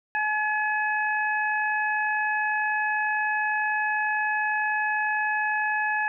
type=harmonic tone; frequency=851 Hz; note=G#5; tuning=42 cents sharp; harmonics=1 / 2 / 3; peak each=-27 / -25 / -33 dBFS; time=0.15-6.08 s; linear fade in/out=0 ms; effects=none